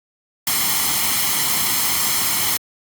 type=noise with comb filter; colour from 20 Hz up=white; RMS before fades=-19 dBFS; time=0.47-2.57 s; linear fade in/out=2 ms; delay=0.95 ms; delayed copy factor=+0.6; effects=high-pass 100 Hz 12 dB/octave + Opus 48 kbps